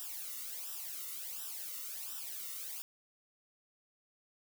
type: noise with flanger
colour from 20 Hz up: blue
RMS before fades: -43 dBFS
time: 0-2.82 s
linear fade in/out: 0 ms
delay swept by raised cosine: 0.45 to 1.25 ms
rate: 1.4 Hz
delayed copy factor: -0.85
effects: none